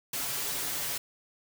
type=noise with comb filter; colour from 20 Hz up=white; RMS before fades=-33 dBFS; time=0.13-0.98 s; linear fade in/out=5 ms; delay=7.1 ms; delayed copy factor=+0.9; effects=none